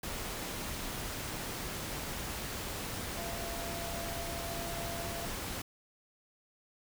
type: tone in noise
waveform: sine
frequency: 680 Hz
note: F5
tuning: 46 cents flat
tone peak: -42 dBFS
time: 3.17-5.26 s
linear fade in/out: 5 ms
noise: pink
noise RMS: -39 dBFS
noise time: 0.03-5.62 s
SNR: -6 dB
effects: none